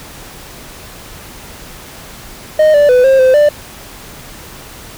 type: tone with pitch steps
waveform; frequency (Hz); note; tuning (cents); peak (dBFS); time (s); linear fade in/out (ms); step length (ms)
triangle; 618 / 584 / 499.3 / 533 / 517 / 591; D#5 / D5 / B4 / C5 / C5 / D5; -12 / -10 / +19 / +32 / -21 / +11; -3; 2.59-3.49; 5; 150
effects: pink hiss -33 dBFS RMS until 4.97 s